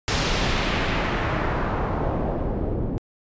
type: noise with low-pass filter sweep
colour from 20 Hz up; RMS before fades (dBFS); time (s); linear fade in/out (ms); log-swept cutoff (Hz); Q
pink; -24; 0.08-2.98; 0; 5800 to 350; 1.1
effects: resampled to 16000 Hz